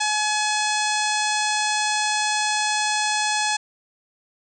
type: harmonic tone with a mistuned harmonic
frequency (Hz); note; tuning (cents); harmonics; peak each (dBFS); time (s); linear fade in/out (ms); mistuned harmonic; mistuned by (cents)
849; G#5; +38; 1 / 2 / 3 / 4 / 5 / 6 / 7 / 8 / 9 / 10; -24 / -27 / -29 / -30 / -31 / -32 / -32 / -33 / -34 / -34; 0-3.57; 10; 8; -20
effects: none